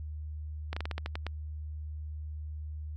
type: slowing click train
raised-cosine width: 0.3 ms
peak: -19 dBFS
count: 9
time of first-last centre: 0.73-1.266 s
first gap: 35 ms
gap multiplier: 1.18
effects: added 76 Hz sine -36 dBFS peak until 2.96 s + MP3 64 kbps